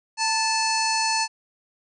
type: harmonic tone with a mistuned harmonic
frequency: 874 Hz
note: A5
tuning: 12 cents flat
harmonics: 1 / 2 / 3 / 5 / 6 / 7 / 8 / 9 / 10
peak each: -24 / -32 / -29 / -27 / -32 / -31 / -35 / -42 / -36 dBFS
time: 0.17-1.28 s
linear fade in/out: 50 ms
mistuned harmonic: 1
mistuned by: +39 cents
effects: none